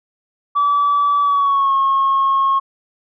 sine tone with pitch glide, 1151 to 1086.4 Hz, D6 to C#6, -35 to -35 cents, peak -11 dBFS, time 0.55-2.6 s, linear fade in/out 20 ms, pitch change -100 cents, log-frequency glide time 1.22-1.74 s, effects tanh soft clip ceiling -9 dBFS

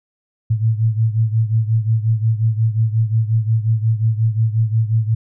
sine beating tone pair, 110 / 115.6 Hz, A2 / A#2, 0 / -14 cents, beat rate 5.6 Hz, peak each -15 / -19 dBFS, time 0.5-5.15 s, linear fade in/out 10 ms, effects none

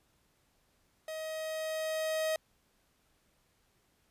45% pulse tone with level ramp, 632 Hz, D#5, 27 cents sharp, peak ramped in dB -38 to -29 dBFS, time 1.08-2.36 s, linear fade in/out 2 ms, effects pink hiss -72 dBFS RMS until 4.1 s + resampled to 32000 Hz

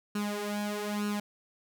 sawtooth tone with flanger, 207.1 Hz, G#3, 5 cents flat, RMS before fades -33 dBFS, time 0.15-1.2 s, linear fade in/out 5 ms, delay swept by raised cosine 0.72 to 3.62 ms, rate 1.1 Hz, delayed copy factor +0.75, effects none

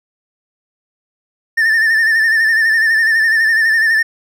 triangle tone with vibrato, 1791 Hz, A6, 30 cents sharp, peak -8 dBFS, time 1.57-4.03 s, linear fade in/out 10 ms, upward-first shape sine, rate 12 Hz, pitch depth 56 cents each way, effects none

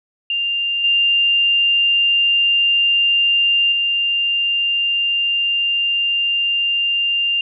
sine tone with level steps, 2794 Hz, F7, in tune, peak -17 / -12 / -15 dBFS, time 0.3-7.41 s, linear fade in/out 2 ms, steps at 0.84 / 3.72 s, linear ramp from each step 2 ms, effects none

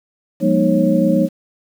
sine tone cluster, 177 / 204.1 / 238.2 / 308.9 / 546 Hz, F3 / G#3 / A#3 / D#4 / C#5, +23 / -30 / +38 / -12 / -26 cents, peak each -18 dBFS, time 0.4-1.29 s, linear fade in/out 50 ms, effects 7-bit

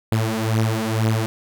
sawtooth beating tone pair, 110 / 112.1 Hz, A2 / A2, 0 / +33 cents, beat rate 2.1 Hz, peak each -17 / -18 dBFS, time 0.12-1.26 s, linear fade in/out 0 ms, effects none

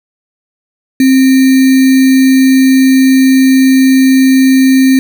sine tone with sample-and-hold, 263.6 Hz, C4, 13 cents sharp, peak -3 dBFS, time 1-4.99 s, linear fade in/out 2 ms, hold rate 2100 Hz, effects none

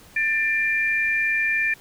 sine tone pair together, 1781.5 / 2378 Hz, A6 / D7, +21 / +21 cents, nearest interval perfect fourth, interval 500 cents, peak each -22 dBFS, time 0.16-1.74 s, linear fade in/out 5 ms, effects pink hiss -49 dBFS RMS until 1.8 s

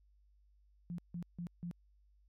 sine tone bursts, 173 Hz, F3, 16 cents flat, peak -39 dBFS, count 4, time 0.9-1.712 s, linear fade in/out 0 ms, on 83 ms, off 160 ms, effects added 50 Hz sine -65 dBFS peak until 2.28 s

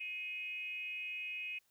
sine tone with frequency modulation, 2517 Hz, D#7, 19 cents sharp, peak -39 dBFS, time 0-1.59 s, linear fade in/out 10 ms, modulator 361 Hz, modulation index 0.47, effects white hiss -75 dBFS RMS until 1.7 s

